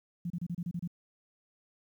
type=tone bursts; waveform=sine; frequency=173.3 Hz; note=F3; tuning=13 cents flat; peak=-32 dBFS; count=8; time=0.25-0.876 s; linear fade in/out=5 ms; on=52 ms; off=30 ms; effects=11-bit